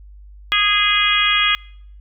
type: harmonic tone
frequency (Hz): 413.2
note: G#4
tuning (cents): -9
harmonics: 3 / 4 / 5 / 6 / 7 / 8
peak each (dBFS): -21 / -23 / -20 / -21 / -23 / -18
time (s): 0.52-1.55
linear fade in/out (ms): 0
effects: noise-tail reverb RT60 0.7 s tail -26 dB re dry + added 50 Hz sine -38 dBFS peak until 2 s